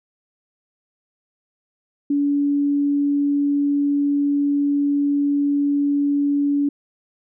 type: tone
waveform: sine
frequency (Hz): 285.7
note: D4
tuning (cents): -48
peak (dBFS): -16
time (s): 2.1-6.69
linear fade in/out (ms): 5
effects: none